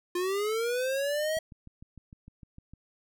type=linear sweep; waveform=square; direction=up; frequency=349.3 to 645 Hz; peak=-28 dBFS; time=0.15-1.39 s; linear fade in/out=5 ms
type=click train; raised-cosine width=5 ms; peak=-35 dBFS; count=10; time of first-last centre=1.37-2.736 s; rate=6.59 Hz
effects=none